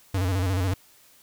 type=tone with vibrato; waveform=square; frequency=93.3 Hz; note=F#2; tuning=15 cents sharp; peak=-23 dBFS; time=0.14-0.74 s; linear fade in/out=5 ms; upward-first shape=square; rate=14 Hz; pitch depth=73 cents each way; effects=white hiss -56 dBFS RMS until 1.22 s